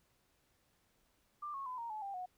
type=tone with pitch steps; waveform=sine; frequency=1187 / 1094.8 / 1009.7 / 931.3 / 859 / 792.2 / 730.7 Hz; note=D6 / C#6 / B5 / A#5 / A5 / G5 / F#5; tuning=+18 / -22 / +38 / -2 / -42 / +18 / -22 cents; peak=-40 dBFS; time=1.42-2.26 s; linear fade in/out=10 ms; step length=120 ms; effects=pink hiss -75 dBFS RMS until 2.37 s